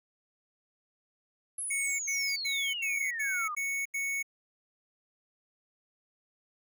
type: exponential sweep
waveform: sine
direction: down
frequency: 11175 to 1175 Hz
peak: -33 dBFS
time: 1.58-3.55 s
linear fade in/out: 5 ms
type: tone bursts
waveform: square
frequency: 2216 Hz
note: C#7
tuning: 1 cent flat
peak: -31 dBFS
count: 7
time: 1.7-4.228 s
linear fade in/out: 10 ms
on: 290 ms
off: 83 ms
effects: none